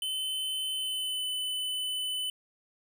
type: tone with pitch glide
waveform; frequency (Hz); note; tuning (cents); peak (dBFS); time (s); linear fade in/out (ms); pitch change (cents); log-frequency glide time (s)
square; 3050 to 3011; G7 to F#7; -48 to +30; -31; 0.02-2.3; 2; -22; 0.73-1.25
effects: none